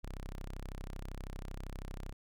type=tone; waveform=sawtooth; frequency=32.7 Hz; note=C1; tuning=in tune; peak=-37 dBFS; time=0.03-2.13 s; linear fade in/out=10 ms; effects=none